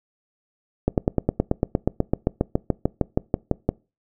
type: slowing click train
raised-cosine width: 2 ms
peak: -5 dBFS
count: 22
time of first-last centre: 0.88-3.69 s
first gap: 98 ms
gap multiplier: 1.03
effects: noise-tail reverb RT60 0.3 s tail -24 dB re dry